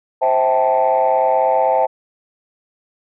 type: chord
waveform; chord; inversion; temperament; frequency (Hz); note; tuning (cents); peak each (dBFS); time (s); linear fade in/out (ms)
sine; A minor seventh; first; equal with one note detuned; 523.3 / 649.1 / 784 / 880; C5 / E5 / G5 / A5; 0 / -27 / 0 / 0; -17; 0.21-1.87; 20
effects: tanh soft clip ceiling -6 dBFS